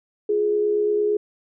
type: tone pair together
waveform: sine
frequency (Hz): 349.2 / 417.9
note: F4 / G#4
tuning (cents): 0 / +11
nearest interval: minor third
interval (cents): 311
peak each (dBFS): -28 / -18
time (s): 0.29-1.17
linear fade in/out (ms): 5
effects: none